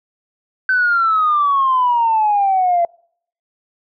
sine exponential sweep, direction down, 1536 to 679 Hz, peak -11 dBFS, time 0.69-2.85 s, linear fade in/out 2 ms, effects noise-tail reverb RT60 0.6 s tail -26 dB re dry + tanh soft clip ceiling -7 dBFS

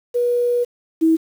sine tone pair in turn, 484.4 / 323.3 Hz, B4 / E4, -34 / -34 cents, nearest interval perfect fifth, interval 700 cents, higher first, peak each -15 / -11 dBFS, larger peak second, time 0.14-0.65 / 1.01-1.17 s, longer first, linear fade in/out 20 ms, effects 7-bit

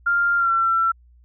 sine tone with pitch glide, 1396.9 to 1349.3 Hz, F6 to E6, 0 to +40 cents, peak -16 dBFS, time 0.06-0.92 s, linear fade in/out 10 ms, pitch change -60 cents, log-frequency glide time 0.37-0.52 s, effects added 60 Hz sine -49 dBFS peak until 1.24 s

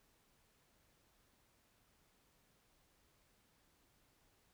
silence, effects pink hiss -74 dBFS RMS until 4.53 s

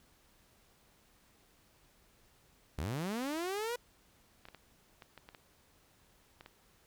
sawtooth linear sweep, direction up, 61.3 to 493.9 Hz, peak -31 dBFS, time 2.78-3.76 s, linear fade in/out 5 ms
clicks, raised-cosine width 0.3 ms, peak -34 dBFS, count 9, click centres 4.454 / 4.486 / 4.547 / 5.022 / 5.177 / 5.289 / 5.348 / 6.409 / 6.461 s
effects pink hiss -67 dBFS RMS until 6.86 s

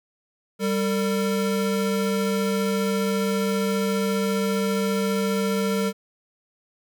square tone pair together, 196 / 452.4 Hz, G3 / A4, 0 / +48 cents, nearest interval octave + major second, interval 1448 cents, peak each -24 / -26 dBFS, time 0.59-5.93 s, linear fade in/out 50 ms, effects none

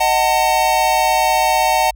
square chord, D# diminished, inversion none, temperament just, 622.3 / 746.7 / 896 Hz, D#5 / F#5 / A5, 0 / +16 / +31 cents, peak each -21 / -17 / -17 dBFS, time 0-1.91 s, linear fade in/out 10 ms, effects added 50 Hz sine -36 dBFS peak until 1.95 s

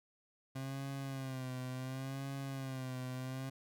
30% pulse tone with vibrato, 132.4 Hz, C3, 21 cents sharp, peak -37 dBFS, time 0.55-3.5 s, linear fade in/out 10 ms, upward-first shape sine, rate 0.7 Hz, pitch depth 64 cents each way, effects none

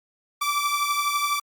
sawtooth beating tone pair, 1160 / 1172 Hz, D6 / D6, -22 / -4 cents, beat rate 12 Hz, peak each -20 / -24 dBFS, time 0.41-1.4 s, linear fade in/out 10 ms, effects Opus 48 kbps

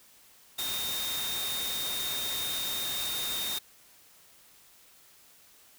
sine tone in noise, 3684 Hz, A#7, 21 cents flat, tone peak -33 dBFS, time 0.58-3.59 s, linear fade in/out 10 ms, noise white, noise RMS -35 dBFS, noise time 0.58-3.59 s, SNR -1 dB, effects white hiss -58 dBFS RMS until 5.78 s

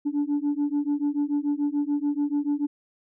sine beating tone pair, 286.8 / 293.7 Hz, D4 / D4, -41 / 0 cents, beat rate 6.9 Hz, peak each -24 dBFS, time 0.05-2.67 s, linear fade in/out 20 ms, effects tanh soft clip ceiling -19 dBFS

